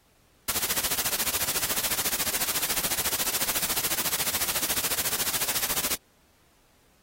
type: noise with tremolo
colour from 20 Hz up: white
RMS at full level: -24 dBFS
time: 0.48-5.96 s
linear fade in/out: 5 ms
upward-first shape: sine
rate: 14 Hz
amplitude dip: 85%
effects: pink hiss -63 dBFS RMS until 7.02 s + AAC 48 kbps